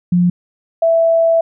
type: tone pair in turn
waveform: sine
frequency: 176.9 / 661 Hz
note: F3 / E5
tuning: +23 / +5 cents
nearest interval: octave + major seventh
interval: 2282 cents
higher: second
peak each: -9 dBFS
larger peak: neither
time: 0.12-0.3 / 0.82-1.41 s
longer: second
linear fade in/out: 5 ms
effects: none